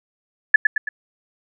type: tone with echo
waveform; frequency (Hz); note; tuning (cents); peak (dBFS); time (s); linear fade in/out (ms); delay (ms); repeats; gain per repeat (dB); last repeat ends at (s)
sine; 1722; A6; -38; -4; 0.54-0.56; 5; 110; 3; -6; 0.89
effects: none